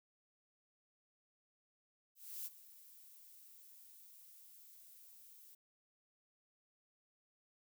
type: noise with ADSR envelope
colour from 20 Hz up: violet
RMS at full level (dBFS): -44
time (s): 2.15-5.55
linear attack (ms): 310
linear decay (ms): 29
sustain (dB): -16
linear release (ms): 5
effects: none